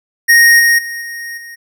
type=tone with level steps; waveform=square; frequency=1864.7 Hz; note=A#6; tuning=in tune; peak=-5 / -8 / -22 / -24 / -30 dBFS; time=0.28-1.56 s; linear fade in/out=20 ms; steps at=0.59 / 0.78 / 1.01 / 1.37 s; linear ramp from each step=10 ms; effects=none